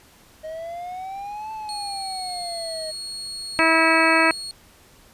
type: exponential two-way sweep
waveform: triangle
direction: up then down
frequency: 622.3 to 880 to 622.3 Hz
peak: -28 dBFS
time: 0.43-2.92 s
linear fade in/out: 20 ms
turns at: 1.52 s
type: tone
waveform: 35% pulse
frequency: 4320 Hz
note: C#8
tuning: 45 cents flat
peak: -29 dBFS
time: 1.69-4.51 s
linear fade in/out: 0 ms
type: harmonic tone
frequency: 324.4 Hz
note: E4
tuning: 28 cents flat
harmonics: 1 / 2 / 3 / 4 / 5 / 6 / 7 / 8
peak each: -23 / -23 / -23 / -23 / -23 / -23 / -23 / -23 dBFS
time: 3.59-4.31 s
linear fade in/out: 0 ms
effects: pink hiss -52 dBFS RMS until 5.13 s + resampled to 32000 Hz